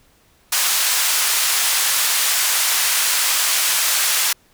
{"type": "band-pass noise", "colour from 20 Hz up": "white", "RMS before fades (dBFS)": -18, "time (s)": [0.52, 4.33], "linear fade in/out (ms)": 5, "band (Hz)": [980, 12000], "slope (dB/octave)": 12, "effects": ["pink hiss -56 dBFS RMS until 4.53 s"]}